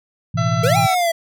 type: chord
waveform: sine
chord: A suspended second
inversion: none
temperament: equal with one note detuned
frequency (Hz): 110 / 125.63 / 164.81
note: A2 / B2 / E3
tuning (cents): 0 / +30 / 0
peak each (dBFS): -21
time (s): 0.34-0.87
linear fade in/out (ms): 10
type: harmonic tone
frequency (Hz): 670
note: E5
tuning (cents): +28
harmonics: 1 / 2 / 3 / 4 / 5 / 6 / 7 / 9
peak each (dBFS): -25 / -24 / -34 / -40 / -39 / -36 / -41 / -37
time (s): 0.37-0.95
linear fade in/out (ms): 10
type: exponential two-way sweep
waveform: square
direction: up then down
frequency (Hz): 440 to 814 to 656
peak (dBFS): -16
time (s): 0.63-1.12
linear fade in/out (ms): 10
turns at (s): 0.77
effects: none